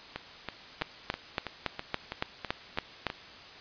two click trains, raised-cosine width 0.3 ms, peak -18 / -12 dBFS, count 10 / 9, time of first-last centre 0.16-3.101 / 0.82-3.067 s, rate 3.06 / 3.56 Hz, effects white hiss -48 dBFS RMS until 3.6 s + resampled to 11025 Hz

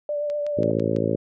sine tone with vibrato, 587.3 Hz, D5, in tune, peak -23 dBFS, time 0.09-0.71 s, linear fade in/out 2 ms, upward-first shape triangle, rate 8.3 Hz, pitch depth 25 cents each way
click train, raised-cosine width 0.2 ms, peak -24 dBFS, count 5, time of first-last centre 0.3-0.963 s, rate 6.03 Hz
harmonic tone, 55.2 Hz, A1, 6 cents sharp, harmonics 2 / 3 / 4 / 5 / 6 / 7 / 8 / 9 / 10, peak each -29 / -29 / -29 / -29 / -29 / -29 / -29 / -29 / -29 dBFS, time 0.57-1.16 s, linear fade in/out 10 ms
effects none

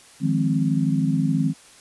sine chord, F minor seventh, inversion third, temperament equal, 155.56 / 174.61 / 207.7 / 261.6 Hz, Eb3 / F3 / Ab3 / C4, 0 / 0 / 0 / 0 cents, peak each -22 / -25 / -26 / -23 dBFS, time 0.2-1.54 s, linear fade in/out 50 ms, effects white hiss -49 dBFS RMS until 1.8 s + resampled to 24000 Hz

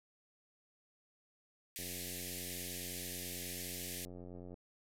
white band-pass noise, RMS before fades -45 dBFS, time 1.76-4.05 s, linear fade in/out 0 ms, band 1700 to 15000 Hz, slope 96 dB/octave
click train, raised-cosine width 2 ms, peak -37 dBFS, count 247, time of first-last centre 1.79-4.542 s, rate 89.4 Hz
effects none

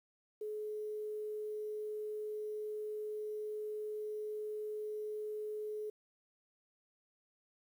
sine tone with quantisation, 425.4 Hz, G#4, 42 cents sharp, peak -38 dBFS, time 0.41-5.9 s, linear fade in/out 5 ms, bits 11, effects none

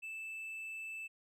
triangle tone, 2637 Hz, E7, in tune, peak -40 dBFS, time 0.02-1.08 s, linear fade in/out 20 ms, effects none

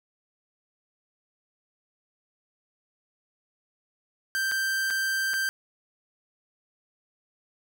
45% pulse tone with dropouts, 1568 Hz, G6, in tune, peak -25 dBFS, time 4.35-5.49 s, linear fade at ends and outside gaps 0 ms, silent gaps 4.514-4.519 / 4.903-4.907 / 5.335-5.339 s, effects none

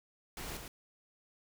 pink noise with echo, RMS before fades -43 dBFS, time 0.37-0.57 s, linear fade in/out 2 ms, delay 110 ms, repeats 1, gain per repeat -4 dB, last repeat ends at 0.68 s, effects none

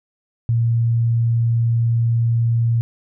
sine tone, 116.3 Hz, A#2, 4 cents flat, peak -14 dBFS, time 0.49-2.81 s, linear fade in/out 0 ms, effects none

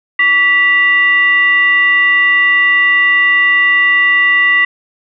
sine tone with frequency modulation, 1965 Hz, B6, 9 cents flat, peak -7 dBFS, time 0.19-4.65 s, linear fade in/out 5 ms, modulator 820 Hz, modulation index 0.47, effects none

